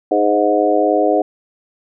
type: harmonic tone with a mistuned harmonic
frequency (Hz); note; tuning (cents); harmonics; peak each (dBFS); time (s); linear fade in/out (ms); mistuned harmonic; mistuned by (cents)
103.83; G#2; 0; 3 / 4 / 5 / 6 / 7; -18 / -18 / -18 / -18 / -18; 0.11-1.22; 5; 6; +17
effects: none